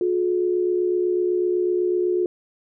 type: tone pair together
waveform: sine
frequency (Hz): 359.2 / 427.2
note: F4 / G#4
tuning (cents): +49 / +49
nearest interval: minor third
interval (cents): 300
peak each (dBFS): -19 / -26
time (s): 0.01-2.26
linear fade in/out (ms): 2
effects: none